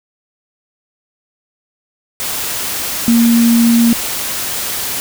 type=tone in noise; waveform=sine; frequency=233.1 Hz; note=A#3; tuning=in tune; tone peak=-7 dBFS; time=3.08-3.93 s; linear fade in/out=0 ms; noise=white; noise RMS=-20 dBFS; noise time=2.2-5 s; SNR=+10 dB; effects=none